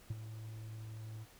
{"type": "tone with ADSR envelope", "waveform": "triangle", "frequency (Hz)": 110, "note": "A2", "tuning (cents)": 0, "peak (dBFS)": -31, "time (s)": [0.1, 1.26], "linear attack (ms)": 6, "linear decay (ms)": 30, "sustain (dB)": -11, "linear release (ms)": 37, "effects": ["pink hiss -61 dBFS RMS until 1.39 s"]}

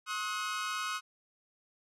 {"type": "tone cluster", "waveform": "sawtooth", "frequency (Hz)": [1072, 1268, 1471], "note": ["C6", "D#6", "F#6"], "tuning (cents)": [42, 32, -11], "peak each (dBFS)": [-37, -32, -35], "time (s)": [0.06, 1.01], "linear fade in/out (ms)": 50, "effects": ["low-pass 9000 Hz 12 dB/octave"]}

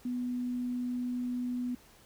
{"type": "tone", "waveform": "sine", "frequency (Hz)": 246.9, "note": "B3", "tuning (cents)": 0, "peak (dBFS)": -31, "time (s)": [0.05, 1.75], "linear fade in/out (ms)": 5, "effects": ["pink hiss -59 dBFS RMS until 2.05 s"]}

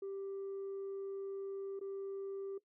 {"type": "tone with dropouts", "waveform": "sine", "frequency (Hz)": 392, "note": "G4", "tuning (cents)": 0, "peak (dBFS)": -38, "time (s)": [0.02, 2.58], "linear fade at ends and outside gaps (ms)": 5, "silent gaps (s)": [1.793, 1.811], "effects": ["noise-tail reverb RT60 0.1 s tail -17 dB re dry", "tanh soft clip ceiling -38 dBFS"]}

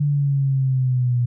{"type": "exponential sweep", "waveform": "sine", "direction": "down", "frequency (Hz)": [146.83, 120.6], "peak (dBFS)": -16, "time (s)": [0, 1.26], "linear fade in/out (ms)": 10, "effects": []}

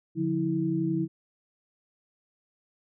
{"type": "tone cluster", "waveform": "sine", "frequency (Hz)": [146.2, 177.7, 324.8], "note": ["D3", "F3", "E4"], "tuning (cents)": [-7, 30, -26], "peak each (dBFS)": [-31, -30, -27], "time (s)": [0.15, 1.08], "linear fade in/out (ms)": 50, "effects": []}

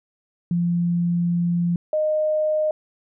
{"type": "tone pair in turn", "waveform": "sine", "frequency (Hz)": [172.9, 616.1], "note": ["F3", "D#5"], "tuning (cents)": [-17, -17], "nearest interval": "octave + minor seventh", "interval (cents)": 2200, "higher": "second", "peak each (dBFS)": -18, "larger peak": "neither", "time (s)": [[0.51, 1.76], [1.93, 2.71]], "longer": "first", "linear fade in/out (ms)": 2, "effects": []}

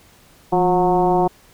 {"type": "tone with frequency modulation", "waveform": "sine", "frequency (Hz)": 542, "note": "C#5", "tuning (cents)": -39, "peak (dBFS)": -13, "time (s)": [0.52, 1.28], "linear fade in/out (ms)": 10, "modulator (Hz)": 185, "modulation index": 2, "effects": ["pink hiss -51 dBFS RMS until 1.53 s"]}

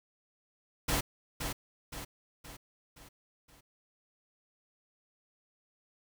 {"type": "noise with echo", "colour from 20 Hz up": "pink", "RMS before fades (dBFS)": -30, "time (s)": [0.88, 1.01], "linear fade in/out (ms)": 10, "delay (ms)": 520, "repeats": 5, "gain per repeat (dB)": -6, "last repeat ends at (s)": 3.61, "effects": []}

